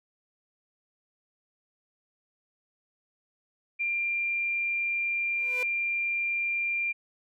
sine tone, 2384 Hz, D7, 25 cents sharp, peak -26 dBFS, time 3.79-6.93 s, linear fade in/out 20 ms
sawtooth tone with exponential growth, 500 Hz, B4, 21 cents sharp, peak -29 dBFS, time 5.28-5.63 s, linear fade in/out 2 ms, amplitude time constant 74 ms
effects none

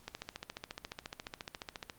click train, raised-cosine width 0.2 ms, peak -23 dBFS, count 27, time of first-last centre 0.08-1.898 s, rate 14.3 Hz, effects pink hiss -62 dBFS RMS until 1.98 s + Opus 48 kbps

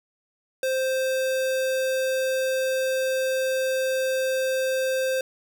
square tone, 523.3 Hz, C5, in tune, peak -23 dBFS, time 0.63-5.21 s, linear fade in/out 2 ms, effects none

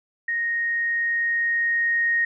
sine tone with level ramp, 1864.7 Hz, A#6, in tune, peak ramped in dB -22 to -18 dBFS, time 0.28-2.25 s, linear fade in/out 5 ms, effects none

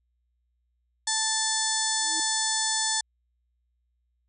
harmonic tone, 880 Hz, A5, in tune, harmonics 1 / 2 / 4 / 5 / 6 / 7 / 8 / 9 / 10, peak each -33 / -33 / -33 / -33 / -33 / -33 / -33 / -33 / -33 dBFS, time 1.07-3.01 s, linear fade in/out 5 ms
sine tone with exponential growth, 320 Hz, D#4, 49 cents sharp, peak -36 dBFS, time 1.84-2.2 s, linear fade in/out 0 ms, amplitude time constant 77 ms
effects added 60 Hz sine -70 dBFS peak until 4.28 s

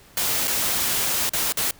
white noise with dropouts, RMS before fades -23 dBFS, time 0.17-1.71 s, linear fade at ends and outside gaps 2 ms, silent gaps 0.474-0.478 / 1.294-1.334 / 1.523-1.571 s, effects pink hiss -51 dBFS RMS until 1.79 s

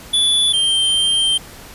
square tone pair in turn, 3455 / 3149 Hz, A7 / G7, -32 / +7 cents, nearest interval major second, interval 161 cents, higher first, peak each -13 / -14 dBFS, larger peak first, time 0.13-0.53 / 0.53-1.38 s, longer second, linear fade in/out 10 ms, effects pink hiss -38 dBFS RMS until 1.74 s + resampled to 32000 Hz

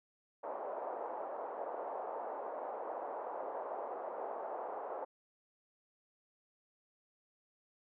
pink band-pass noise, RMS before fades -42 dBFS, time 0.43-5.05 s, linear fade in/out 10 ms, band 510 to 900 Hz, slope 24 dB/octave, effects none

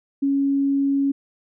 sine tone, 277.2 Hz, C#4, in tune, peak -17 dBFS, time 0.22-1.12 s, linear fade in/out 10 ms, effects none

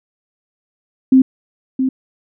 sine tone with echo, 261.7 Hz, C4, in tune, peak -5 dBFS, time 1.12-1.22 s, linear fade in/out 5 ms, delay 670 ms, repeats 1, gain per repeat -8 dB, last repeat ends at 1.89 s, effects none

